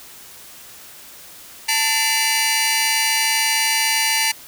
20% pulse tone cluster, 886 / 2043 / 2314 / 2863 / 4708 Hz, A5 / C7 / D7 / F7 / D8, +12 / -42 / -26 / +42 / +3 cents, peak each -18 dBFS, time 1.68-4.32 s, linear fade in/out 10 ms, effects white hiss -41 dBFS RMS until 4.47 s

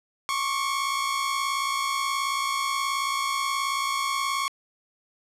sawtooth tone pair together, 1091 / 1149.6 Hz, C#6 / D6, -28 / -37 cents, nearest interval minor second, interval 91 cents, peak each -22 / -27 dBFS, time 0.29-4.48 s, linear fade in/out 0 ms, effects low-pass 11000 Hz 12 dB/octave

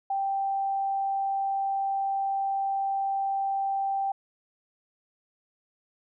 sine tone, 784 Hz, G5, in tune, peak -25 dBFS, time 0.1-4.12 s, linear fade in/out 5 ms, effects none

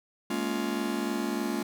45% pulse chord, Bb minor seventh, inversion third, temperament just, 209.8 / 233.1 / 279.7 / 349.6 Hz, Ab3 / Bb3 / Db4 / F4, +18 / 0 / +16 / +2 cents, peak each -34 dBFS, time 0.3-1.63 s, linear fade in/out 5 ms, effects none

